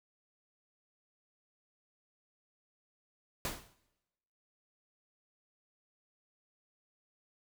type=noise with exponential decay; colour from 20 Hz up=pink; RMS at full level=-33 dBFS; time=3.45-3.74 s; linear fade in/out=1 ms; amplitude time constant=62 ms; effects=noise-tail reverb RT60 1.0 s tail -20 dB re dry